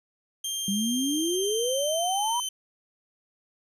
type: tone with pitch glide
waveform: 20% pulse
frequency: 3180 to 3081 Hz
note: G7 to G7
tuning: +24 to -31 cents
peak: -23 dBFS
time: 0.44-2.49 s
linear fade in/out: 5 ms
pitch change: -55 cents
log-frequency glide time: 1.07-2.15 s
type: exponential sweep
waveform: sine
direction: up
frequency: 192.4 to 987.8 Hz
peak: -25 dBFS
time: 0.68-2.4 s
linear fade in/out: 2 ms
effects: none